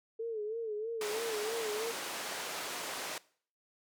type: tone with vibrato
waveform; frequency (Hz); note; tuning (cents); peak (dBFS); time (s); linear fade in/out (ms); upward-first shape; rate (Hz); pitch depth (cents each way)
sine; 440; A4; 0; -34; 0.19-1.92; 10; sine; 3.1; 92
type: band-pass noise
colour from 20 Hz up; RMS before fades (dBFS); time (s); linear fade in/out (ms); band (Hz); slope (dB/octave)
pink; -40; 1.01-3.18; 2; 470 to 11000; 12
effects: noise-tail reverb RT60 0.5 s tail -21 dB re dry